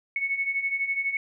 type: beating tone pair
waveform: sine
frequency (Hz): 2200 / 2212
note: C#7 / C#7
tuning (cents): -14 / -4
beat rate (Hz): 12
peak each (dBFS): -31 / -26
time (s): 0.16-1.17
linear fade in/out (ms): 2
effects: none